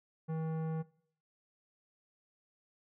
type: tone with tanh clipping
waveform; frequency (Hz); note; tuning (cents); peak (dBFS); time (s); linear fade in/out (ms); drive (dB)
sine; 160; D#3; +49; -36; 0.28-0.83; 20; 15
effects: noise-tail reverb RT60 0.6 s tail -20 dB re dry